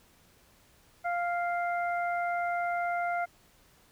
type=harmonic tone; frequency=698 Hz; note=F5; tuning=1 cent flat; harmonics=1 / 2 / 3; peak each=-29 / -35 / -39 dBFS; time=1.04-3.26 s; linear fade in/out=20 ms; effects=pink hiss -62 dBFS RMS until 3.91 s